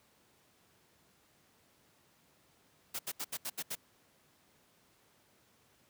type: noise bursts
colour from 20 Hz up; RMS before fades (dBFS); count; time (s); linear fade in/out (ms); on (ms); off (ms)
white; -38; 7; 2.94-3.754; 10; 52; 75
effects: pink hiss -68 dBFS RMS until 5.89 s + high-pass 100 Hz 12 dB/octave